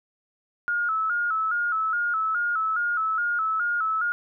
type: tone with vibrato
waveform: sine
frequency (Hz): 1362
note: F6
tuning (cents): -44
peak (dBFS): -22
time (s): 0.68-4.12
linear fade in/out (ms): 0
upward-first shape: square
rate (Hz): 2.4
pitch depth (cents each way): 77
effects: none